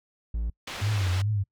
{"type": "tone", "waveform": "triangle", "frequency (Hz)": 56.1, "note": "A1", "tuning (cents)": 34, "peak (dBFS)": -24, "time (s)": [0.34, 0.5], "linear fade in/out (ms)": 5}
{"type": "low-pass noise", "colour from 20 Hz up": "white", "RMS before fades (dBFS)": -37, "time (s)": [0.67, 1.22], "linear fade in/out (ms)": 5, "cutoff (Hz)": 3600, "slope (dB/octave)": 12}
{"type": "tone with vibrato", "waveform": "sine", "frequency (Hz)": 98, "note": "G2", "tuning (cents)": 0, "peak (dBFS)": -23, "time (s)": [0.81, 1.44], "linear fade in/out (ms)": 20, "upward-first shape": "triangle", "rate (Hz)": 2.5, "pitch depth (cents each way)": 180}
{"effects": ["noise-tail reverb RT60 0.1 s tail -25 dB re dry"]}